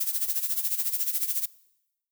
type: noise with tremolo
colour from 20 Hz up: violet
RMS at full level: -25 dBFS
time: 0-1.46 s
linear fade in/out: 10 ms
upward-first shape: sine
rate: 14 Hz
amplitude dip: 75%
effects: noise-tail reverb RT60 0.9 s tail -22 dB re dry